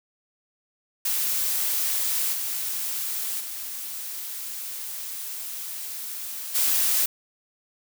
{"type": "noise with level steps", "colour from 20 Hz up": "blue", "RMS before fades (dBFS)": [-25, -29, -34, -22], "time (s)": [1.05, 7.06], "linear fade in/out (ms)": 5, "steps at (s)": [2.32, 3.39, 6.54], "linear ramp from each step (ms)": 20, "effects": []}